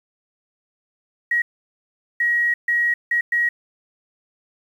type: tone bursts at uneven times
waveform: sine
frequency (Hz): 1900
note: A#6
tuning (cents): +33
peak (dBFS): -16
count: 5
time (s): 1.31-1.42 / 2.2-2.54 / 2.68-2.94 / 3.11-3.21 / 3.32-3.49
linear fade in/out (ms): 5
effects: 8-bit